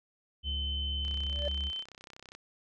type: tone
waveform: triangle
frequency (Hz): 69.3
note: C#2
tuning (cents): 0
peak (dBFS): -31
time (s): 0.43-1.72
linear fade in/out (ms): 50
type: tone with pitch glide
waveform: sine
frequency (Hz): 3061 to 3081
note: G7 to G7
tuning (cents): -42 to -31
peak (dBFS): -34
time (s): 0.43-1.85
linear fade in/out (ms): 50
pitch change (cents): +11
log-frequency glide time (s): 1.04-1.5
type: click train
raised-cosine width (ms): 0.2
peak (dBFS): -31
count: 43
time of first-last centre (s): 1.05-2.35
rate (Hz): 32.3
type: tone with exponential growth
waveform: triangle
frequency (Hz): 583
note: D5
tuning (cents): -13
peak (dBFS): -27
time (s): 1.27-1.48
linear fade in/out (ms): 2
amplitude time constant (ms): 45
effects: none